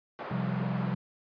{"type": "band-pass noise", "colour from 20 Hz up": "pink", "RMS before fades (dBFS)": -40, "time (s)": [0.19, 0.94], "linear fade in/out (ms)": 0, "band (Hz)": [400, 1400], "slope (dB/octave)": 12}
{"type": "chord", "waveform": "sine", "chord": "C suspended fourth", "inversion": "none", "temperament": "equal with one note detuned", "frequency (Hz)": [130.81, 173.51, 196], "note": ["C3", "F3", "G3"], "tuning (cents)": [0, -11, 0], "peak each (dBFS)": -33, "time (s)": [0.31, 0.95], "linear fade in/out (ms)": 5}
{"effects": ["resampled to 11025 Hz"]}